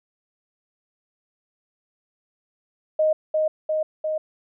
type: tone with echo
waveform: sine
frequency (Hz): 622.3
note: D#5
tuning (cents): 0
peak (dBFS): -16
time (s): 2.99-3.13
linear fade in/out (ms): 5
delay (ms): 350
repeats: 3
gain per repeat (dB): -2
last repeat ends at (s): 4.18
effects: none